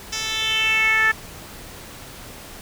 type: tone with band-pass filter sweep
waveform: 10% pulse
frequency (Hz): 440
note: A4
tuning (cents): 0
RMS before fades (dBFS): -20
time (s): 0.12-1.12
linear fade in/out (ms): 10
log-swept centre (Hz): 4900 to 1700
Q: 4.6
effects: pink hiss -39 dBFS RMS until 2.61 s